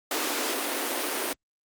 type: high-pass noise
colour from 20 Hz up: pink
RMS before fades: -29 dBFS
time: 0.11-1.33 s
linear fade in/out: 2 ms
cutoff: 250 Hz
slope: 96 dB/octave
effects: Opus 48 kbps